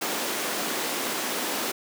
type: high-pass noise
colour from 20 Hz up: pink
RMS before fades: -29 dBFS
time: 0.01-1.72 s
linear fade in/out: 10 ms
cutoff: 240 Hz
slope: 24 dB/octave
effects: none